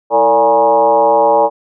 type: tone with frequency modulation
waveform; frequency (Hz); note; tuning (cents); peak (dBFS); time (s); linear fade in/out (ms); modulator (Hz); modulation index
sine; 702; F5; +9; -7; 0.1-1.5; 50; 125; 2.1
effects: none